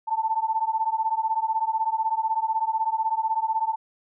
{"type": "beating tone pair", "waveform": "sine", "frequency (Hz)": [880, 896], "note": ["A5", "A5"], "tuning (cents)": [0, 31], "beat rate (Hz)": 16, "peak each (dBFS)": -25, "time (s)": [0.07, 3.76], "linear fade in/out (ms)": 20, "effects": []}